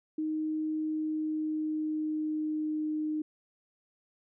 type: tone with pitch glide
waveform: sine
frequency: 311.1 to 307.3 Hz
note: D#4 to D#4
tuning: 0 to -21 cents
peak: -29 dBFS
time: 0.18-3.22 s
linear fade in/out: 5 ms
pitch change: -21 cents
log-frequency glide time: 0.83-2.88 s
effects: none